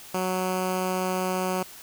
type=tone with notch filter; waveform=10% pulse; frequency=185 Hz; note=F#3; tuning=in tune; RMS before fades=-27 dBFS; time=0.14-1.63 s; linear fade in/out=5 ms; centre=3700 Hz; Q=1.6; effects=white hiss -45 dBFS RMS until 1.82 s